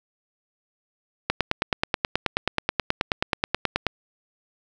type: click train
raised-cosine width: 0.3 ms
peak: -4 dBFS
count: 25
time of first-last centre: 1.3-3.867 s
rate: 9.35 Hz
effects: none